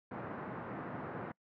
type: band-pass noise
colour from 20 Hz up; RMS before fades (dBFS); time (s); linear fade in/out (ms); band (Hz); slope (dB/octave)
pink; -43; 0.11-1.32; 5; 120 to 1600; 24
effects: noise-tail reverb RT60 0.1 s tail -26 dB re dry